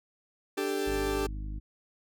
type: chord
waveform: 40% pulse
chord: D suspended fourth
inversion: none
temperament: equal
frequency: 293.7 / 392 / 440 Hz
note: D4 / G4 / A4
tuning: 0 / 0 / 0 cents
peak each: -34 / -30 / -34 dBFS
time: 0.57-1.27 s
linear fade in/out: 10 ms
type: harmonic tone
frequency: 51.3 Hz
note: G#1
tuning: 21 cents flat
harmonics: 1 / 2 / 3 / 4 / 5 / 6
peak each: -34 / -45 / -49 / -50 / -52 / -50 dBFS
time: 0.86-1.6 s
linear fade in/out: 20 ms
effects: none